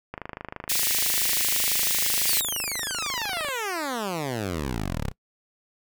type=click train; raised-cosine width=0.5 ms; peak=-18 dBFS; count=88; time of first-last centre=0.14-3.486 s; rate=26 Hz
type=high-pass noise; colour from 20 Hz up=white; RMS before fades=-24 dBFS; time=0.69-2.41 s; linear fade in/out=10 ms; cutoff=1800 Hz; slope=48 dB/octave
type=exponential sweep; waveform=10% pulse; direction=down; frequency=4978 to 30.04 Hz; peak=-19 dBFS; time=2.26-5.12 s; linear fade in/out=20 ms
effects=noise-tail reverb RT60 0.1 s tail -22 dB re dry